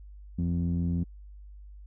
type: tone with low-pass filter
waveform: sawtooth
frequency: 86 Hz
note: F2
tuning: 26 cents flat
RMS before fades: -28 dBFS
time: 0.38-1.04 s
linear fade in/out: 10 ms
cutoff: 210 Hz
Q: 5.2
effects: added 50 Hz sine -44 dBFS peak until 1.86 s